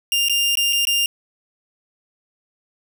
sawtooth tone with dropouts, 2800 Hz, F7, 4 cents sharp, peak -13 dBFS, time 0.12-1.06 s, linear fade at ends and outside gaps 1 ms, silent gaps 0.285-0.296 / 0.554-0.572 / 0.726-0.73 / 0.852-0.871 s, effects none

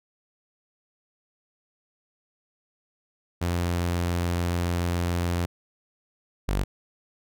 sawtooth tone pair in turn, 87 / 48.46 Hz, F2 / G1, -6 / -19 cents, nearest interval minor seventh, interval 1013 cents, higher first, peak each -20 / -19 dBFS, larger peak second, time 3.41-5.46 / 6.48-6.64 s, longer first, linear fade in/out 10 ms, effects none

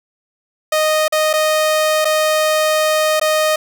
sawtooth tone with dropouts, 620 Hz, D#5, 6 cents flat, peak -9 dBFS, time 0.72-3.56 s, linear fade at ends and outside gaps 5 ms, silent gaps 1.081-1.123 / 1.331-1.336 / 2.047-2.052 / 3.198-3.213 s, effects none

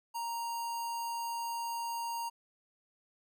square tone with notch filter, 932.3 Hz, A#5, in tune, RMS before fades -37 dBFS, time 0.14-2.3 s, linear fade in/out 20 ms, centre 2200 Hz, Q 1.2, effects none

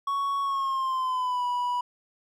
triangle tone with pitch glide, 1113 to 980.2 Hz, C#6 to B5, +7 to -13 cents, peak -23 dBFS, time 0.07-1.81 s, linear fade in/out 5 ms, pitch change -220 cents, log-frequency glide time 0.42-1.45 s, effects none

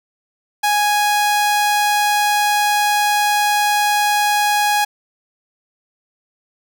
sawtooth tone, 830 Hz, G#5, 1 cent flat, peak -10 dBFS, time 0.63-4.85 s, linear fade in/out 10 ms, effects none

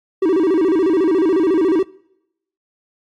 triangle tone with vibrato, 349.2 Hz, F4, in tune, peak -10 dBFS, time 0.22-1.83 s, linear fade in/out 5 ms, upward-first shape square, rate 14 Hz, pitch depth 160 cents each way, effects noise-tail reverb RT60 0.8 s tail -23 dB re dry + AAC 32 kbps

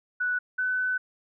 sine tone pair in turn, 1480 / 1505.9 Hz, F#6 / F#6, 0 / +30 cents, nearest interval unison, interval 30 cents, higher second, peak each -24 / -24 dBFS, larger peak neither, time 0.2-0.39 / 0.58-0.98 s, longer second, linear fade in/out 10 ms, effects none

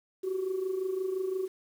sine tone with amplitude modulation, 376.8 Hz, F#4, 32 cents sharp, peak -25 dBFS, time 0.23-1.48 s, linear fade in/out 20 ms, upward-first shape sine, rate 25.8 Hz, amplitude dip 65%, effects tanh soft clip ceiling -24 dBFS + 9-bit

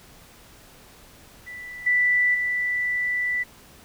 sine tone with level steps, 1975.5 Hz, B6, in tune, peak -35 / -17 / -22 dBFS, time 1.46-3.44 s, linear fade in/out 20 ms, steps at 1.86 / 2.34 s, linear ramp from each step 10 ms, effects pink hiss -50 dBFS RMS until 3.84 s

